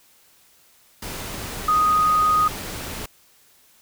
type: tone in noise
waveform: sine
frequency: 1244.5 Hz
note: D#6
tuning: in tune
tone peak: -15 dBFS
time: 1.68-2.48 s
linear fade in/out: 5 ms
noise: pink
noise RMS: -32 dBFS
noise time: 1.02-3.06 s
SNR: +14 dB
effects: white hiss -56 dBFS RMS until 3.81 s